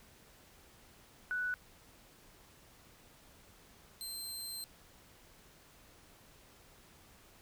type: tone pair in turn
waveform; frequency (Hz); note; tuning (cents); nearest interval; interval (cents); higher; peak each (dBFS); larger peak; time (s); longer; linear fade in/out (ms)
sine / 20% pulse; 1482 / 4136; F#6 / C8; +2 / -21; octave + tritone; 1777; second; -33 / -35; first; 1.31-1.54 / 4.01-4.64; second; 0
effects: pink hiss -61 dBFS RMS until 7.41 s